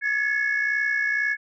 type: tone cluster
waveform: sine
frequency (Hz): 1679 / 1741 / 2195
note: G#6 / A6 / C#7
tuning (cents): +18 / -19 / -18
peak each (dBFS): -22 / -27 / -27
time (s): 0.01-1.37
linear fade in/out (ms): 50
effects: tanh soft clip ceiling -15 dBFS